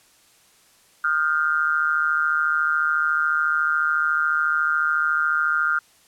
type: tone with amplitude modulation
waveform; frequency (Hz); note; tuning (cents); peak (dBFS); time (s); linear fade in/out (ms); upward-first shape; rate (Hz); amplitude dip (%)
sine; 1398; F6; +1; -14; 1.04-5.79; 5; sine; 154; 95
effects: white hiss -56 dBFS RMS until 6.07 s + low-pass 11000 Hz 12 dB/octave